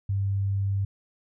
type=tone; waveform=sine; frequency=98.6 Hz; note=G2; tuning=11 cents sharp; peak=-23 dBFS; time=0.09-0.85 s; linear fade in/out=5 ms; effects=none